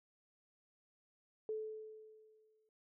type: tone with exponential decay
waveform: sine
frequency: 434.5 Hz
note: A4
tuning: 22 cents flat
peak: -36 dBFS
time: 1.49-2.69 s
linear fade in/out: 1 ms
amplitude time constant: 260 ms
effects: none